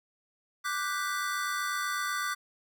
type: chord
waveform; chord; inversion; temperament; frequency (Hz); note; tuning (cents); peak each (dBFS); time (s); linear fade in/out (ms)
square; G major seventh; second; equal; 1174.7 / 1480 / 1568 / 1975.5; D6 / F#6 / G6 / B6; 0 / 0 / 0 / 0; -34 / -36 / -39 / -39; 0.64-2.35; 20
effects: none